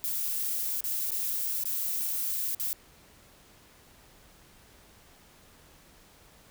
violet noise with dropouts, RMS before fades -31 dBFS, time 0.04-2.73 s, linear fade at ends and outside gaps 0 ms, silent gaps 0.806-0.84 / 1.106-1.118 / 1.637-1.655 / 2.548-2.598 s, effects pink hiss -57 dBFS RMS until 6.5 s

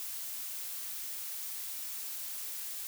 blue noise, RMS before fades -40 dBFS, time 0-2.87 s, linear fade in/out 0 ms, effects none

